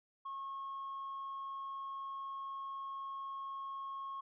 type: tone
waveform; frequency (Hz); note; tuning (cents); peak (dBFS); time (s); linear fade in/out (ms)
sine; 1089; C#6; -31; -39; 0.25-4.21; 10
effects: tanh soft clip ceiling -38 dBFS